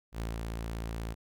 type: tone with ADSR envelope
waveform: sawtooth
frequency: 56.3 Hz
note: A1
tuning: 40 cents sharp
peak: -29 dBFS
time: 0.12-1.15 s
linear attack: 78 ms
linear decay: 180 ms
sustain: -2 dB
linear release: 30 ms
effects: none